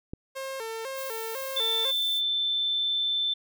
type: click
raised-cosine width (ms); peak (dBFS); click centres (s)
3; -22; 0.135
type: tone with vibrato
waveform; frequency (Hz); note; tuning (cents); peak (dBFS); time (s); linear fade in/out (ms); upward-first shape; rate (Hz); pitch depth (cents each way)
sawtooth; 490.2; B4; -13; -29; 0.35-1.92; 20; square; 2; 150
type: noise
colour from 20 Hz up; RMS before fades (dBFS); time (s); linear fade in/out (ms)
violet; -40; 0.94-2.22; 50
type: tone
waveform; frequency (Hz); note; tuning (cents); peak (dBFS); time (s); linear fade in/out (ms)
sine; 3538; A7; +9; -24; 1.56-3.34; 10
effects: none